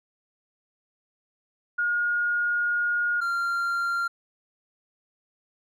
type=tone pair in turn; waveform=sine / triangle; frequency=1431 / 1386.3 Hz; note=F6 / F6; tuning=+42 / -13 cents; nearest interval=minor second; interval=55 cents; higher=first; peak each=-22 dBFS; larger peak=neither; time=1.78-3.21 / 3.21-4.08 s; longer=first; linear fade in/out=10 ms; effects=none